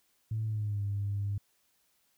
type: tone with pitch glide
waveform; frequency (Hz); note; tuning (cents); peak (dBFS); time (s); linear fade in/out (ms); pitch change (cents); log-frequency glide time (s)
sine; 110 to 100.87; A2 to G2; 0 to +50; -29; 0.31-1.38; 5; -150; 0.45-0.82
effects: tanh soft clip ceiling -25 dBFS + white hiss -72 dBFS RMS until 2.17 s